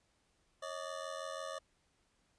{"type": "ring-modulated tone", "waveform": "25% pulse", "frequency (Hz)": 590, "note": "D5", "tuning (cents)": 8, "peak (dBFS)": -34, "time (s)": [0.62, 1.59], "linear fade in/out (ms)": 10, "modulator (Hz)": 43, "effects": ["pink hiss -75 dBFS RMS until 2.38 s", "resampled to 22050 Hz"]}